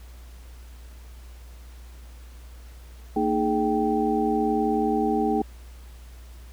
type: tone cluster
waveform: sine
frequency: 228 / 306.9 / 418.7 / 779 Hz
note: A#3 / D#4 / G#4 / G5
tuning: -38 / -24 / +14 / -11 cents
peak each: -26 dBFS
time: 3.16-5.42 s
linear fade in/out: 5 ms
effects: added 60 Hz sine -41 dBFS peak until 6.52 s + pink hiss -54 dBFS RMS until 6.52 s